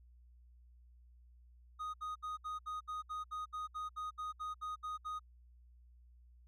triangle tone bursts, 1244.5 Hz, D#6, in tune, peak -37 dBFS, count 16, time 1.79-5.195 s, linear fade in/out 20 ms, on 150 ms, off 67 ms, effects added 60 Hz sine -59 dBFS peak until 6.47 s

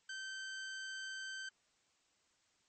sawtooth tone, 1550 Hz, G6, 20 cents flat, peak -39 dBFS, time 0.09-1.49 s, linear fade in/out 5 ms, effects white hiss -75 dBFS RMS until 2.68 s + MP3 32 kbps

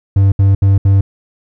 triangle tone bursts, 98 Hz, G2, in tune, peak -4 dBFS, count 4, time 0.16-1.01 s, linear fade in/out 5 ms, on 160 ms, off 70 ms, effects none

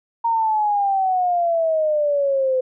sine exponential sweep, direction down, 932.3 to 510 Hz, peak -16 dBFS, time 0.24-2.61 s, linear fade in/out 10 ms, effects none

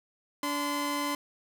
sawtooth tone pair together, 288.5 / 1028.1 Hz, D4 / C6, -31 / -31 cents, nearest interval octave + minor seventh, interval 2200 cents, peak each -28 dBFS, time 0.43-1.15 s, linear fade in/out 2 ms, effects 10-bit

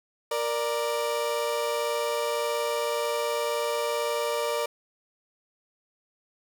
30% pulse tone pair together, 468.6 / 590.4 Hz, A#4 / D5, +9 / +9 cents, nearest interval major third, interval 400 cents, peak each -26 dBFS, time 0.31-4.66 s, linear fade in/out 5 ms, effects none

